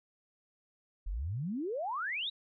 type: exponential sweep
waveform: sine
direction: up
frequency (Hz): 38.89 to 3951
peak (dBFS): -33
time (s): 1.06-2.3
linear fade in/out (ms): 10
effects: none